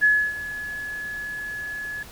sine tone with ADSR envelope, 1700 Hz, G#6, 40 cents sharp, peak -13 dBFS, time 0.01-2.03 s, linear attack 29 ms, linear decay 290 ms, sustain -16 dB, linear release 4 ms, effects pink hiss -44 dBFS RMS until 2.11 s

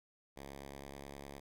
5% pulse tone with pitch glide, 69.3 to 69.94 Hz, C#2 to C#2, 0 to +16 cents, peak -36 dBFS, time 0.36-1.4 s, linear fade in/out 10 ms, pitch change +16 cents, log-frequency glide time 0.71-1.12 s, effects none

